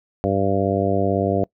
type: harmonic tone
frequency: 98 Hz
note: G2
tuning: in tune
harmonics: 1 / 2 / 3 / 4 / 5 / 6 / 7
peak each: -25 / -25 / -25 / -25 / -25 / -25 / -25 dBFS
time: 0.24-1.44 s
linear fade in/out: 0 ms
effects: noise-tail reverb RT60 0.1 s tail -23 dB re dry